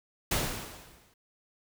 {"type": "noise with exponential decay", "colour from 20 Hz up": "pink", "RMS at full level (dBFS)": -26, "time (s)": [0.31, 1.14], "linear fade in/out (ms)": 5, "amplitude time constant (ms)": 180, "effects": []}